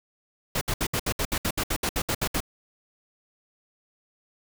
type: noise bursts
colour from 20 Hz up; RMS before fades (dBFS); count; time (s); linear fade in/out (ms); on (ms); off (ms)
pink; -26; 15; 0.55-2.404; 5; 62; 66
effects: none